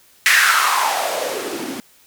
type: noise with band-pass filter sweep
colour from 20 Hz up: blue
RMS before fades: -18 dBFS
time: 0.26-1.8 s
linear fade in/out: 0 ms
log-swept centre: 2000 to 240 Hz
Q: 4.6
effects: white hiss -52 dBFS RMS until 2.06 s